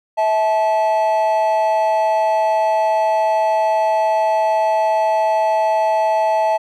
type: tone pair together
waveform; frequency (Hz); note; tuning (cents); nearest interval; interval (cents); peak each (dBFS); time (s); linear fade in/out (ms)
triangle; 649.5 / 867; E5 / A5; -26 / -26; perfect fourth; 500; -14; 0.17-6.58; 20
effects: tanh soft clip ceiling -5 dBFS